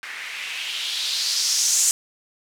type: noise with low-pass filter sweep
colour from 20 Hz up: violet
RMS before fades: -24 dBFS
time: 0.03-1.91 s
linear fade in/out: 0 ms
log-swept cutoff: 1800 to 7400 Hz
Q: 3
effects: none